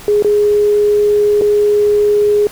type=tone with dropouts; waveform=sine; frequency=415.3 Hz; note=G#4; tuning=in tune; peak=-8 dBFS; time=0.08-2.47 s; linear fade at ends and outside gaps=1 ms; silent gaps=0.224-0.246 / 1.412-1.419 s; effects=pink hiss -34 dBFS RMS until 2.51 s